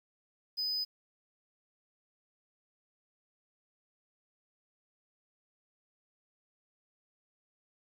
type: tone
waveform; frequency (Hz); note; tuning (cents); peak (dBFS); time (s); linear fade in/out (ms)
triangle; 5000; D#8; +8; -30; 0.57-0.85; 20
effects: 10-bit